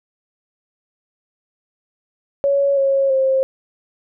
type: tone with pitch steps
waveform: sine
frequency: 559 / 546 / 531 Hz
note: C#5 / C#5 / C5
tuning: +14 / -26 / +25 cents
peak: -13 dBFS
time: 2.44-3.43 s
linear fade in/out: 0 ms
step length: 330 ms
effects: none